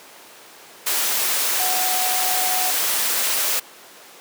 sine tone in noise, 740 Hz, F#5, in tune, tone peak -25 dBFS, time 1.59-2.71 s, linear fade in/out 10 ms, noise white, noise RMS -21 dBFS, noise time 0.86-3.6 s, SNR -7 dB, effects pink hiss -43 dBFS RMS until 4.2 s + high-pass 400 Hz 12 dB/octave

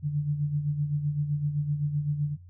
sine tone with tremolo, 146.83 Hz, D3, in tune, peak -22 dBFS, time 0.02-2.37 s, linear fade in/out 50 ms, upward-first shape sine, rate 7.8 Hz, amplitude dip 60%, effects noise-tail reverb RT60 0.2 s tail -20 dB re dry + added 89 Hz sine -46 dBFS peak until 2.49 s

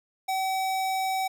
square tone, 762 Hz, G5, 49 cents flat, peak -26 dBFS, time 0.28-1.28 s, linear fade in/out 10 ms, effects none

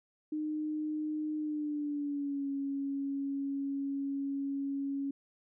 sine tone with pitch glide, 305.9 to 277.3 Hz, D#4 to C#4, -29 to +1 cents, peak -32 dBFS, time 0.32-5.11 s, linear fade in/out 5 ms, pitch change -170 cents, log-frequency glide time 1.37-2.49 s, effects none

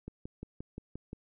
click train, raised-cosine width 3 ms, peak -28 dBFS, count 7, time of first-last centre 0.08-1.131 s, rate 5.71 Hz, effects none

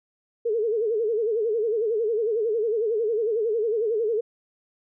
sine tone with vibrato, 443.3 Hz, A4, 13 cents sharp, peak -21 dBFS, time 0.45-4.21 s, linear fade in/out 10 ms, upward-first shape sine, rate 11 Hz, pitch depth 120 cents each way, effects none

